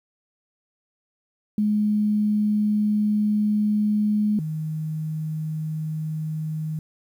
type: tone pair in turn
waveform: sine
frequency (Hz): 210 / 156.12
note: G#3 / D#3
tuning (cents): +19 / +6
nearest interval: perfect fourth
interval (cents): 513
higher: first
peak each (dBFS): -18 / -25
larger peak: first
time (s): 1.58-4.39 / 4.39-6.79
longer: first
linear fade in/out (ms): 2
effects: 9-bit